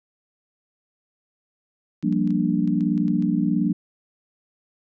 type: clicks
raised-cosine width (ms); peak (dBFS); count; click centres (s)
0.2; -30; 9; 2.026 / 2.126 / 2.275 / 2.306 / 2.676 / 2.808 / 2.978 / 3.081 / 3.224
type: chord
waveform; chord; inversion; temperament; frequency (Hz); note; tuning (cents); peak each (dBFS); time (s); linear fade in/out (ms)
sine; G minor seventh; third; equal; 174.61 / 196 / 233.1 / 293.7; F3 / G3 / Bb3 / D4; 0 / 0 / 0 / 0; -24; 2.03-3.73; 10
effects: none